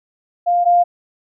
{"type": "tone pair in turn", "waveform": "sine", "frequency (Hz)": [701, 701], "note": ["F5", "F5"], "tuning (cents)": [6, 6], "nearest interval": "unison", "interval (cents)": 0, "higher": "neither", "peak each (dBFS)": [-12, -9], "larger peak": "second", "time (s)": [[0.46, 0.65], [0.65, 0.84]], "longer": "neither", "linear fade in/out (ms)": 20, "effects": []}